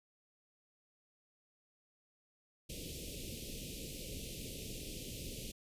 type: band-stop noise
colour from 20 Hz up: pink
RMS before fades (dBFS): -45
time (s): 2.69-5.52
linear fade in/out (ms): 10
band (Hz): 550 to 2500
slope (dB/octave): 48
effects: resampled to 32000 Hz